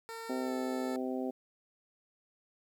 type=tone with pitch glide; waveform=15% pulse; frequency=454.8 to 440.1 Hz; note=A#4 to A4; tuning=-43 to 0 cents; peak=-35 dBFS; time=0.09-0.96 s; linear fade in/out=0 ms; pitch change=-57 cents; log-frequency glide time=0.4-0.53 s
type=harmonic tone; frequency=128.9 Hz; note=C3; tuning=26 cents flat; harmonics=2 / 3 / 4 / 5 / 6; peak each=-35 / -39 / -41 / -43 / -45 dBFS; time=0.29-1.31 s; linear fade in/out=10 ms
effects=11-bit